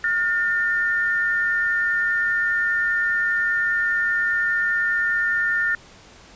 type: tone pair together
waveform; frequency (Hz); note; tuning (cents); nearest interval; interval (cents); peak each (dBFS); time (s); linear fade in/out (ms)
sine; 1429.9 / 1805; F6 / A6; +40 / +44; major third; 404; -23 / -20; 0.04-5.75; 2
effects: pink hiss -47 dBFS RMS until 6.35 s + resampled to 16000 Hz